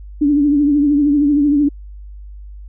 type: tone with vibrato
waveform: sine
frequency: 290 Hz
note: D4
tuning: 22 cents flat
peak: -10 dBFS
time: 0.21-1.69 s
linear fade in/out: 10 ms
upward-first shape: triangle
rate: 13 Hz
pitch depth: 72 cents each way
effects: added 50 Hz sine -31 dBFS peak until 2.68 s